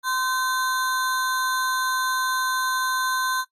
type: ring-modulated tone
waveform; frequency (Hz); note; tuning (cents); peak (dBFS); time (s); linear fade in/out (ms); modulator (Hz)
square; 1284; E6; -46; -20; 0.03-3.45; 50; 250
effects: noise-tail reverb RT60 0.1 s tail -17 dB re dry + AAC 48 kbps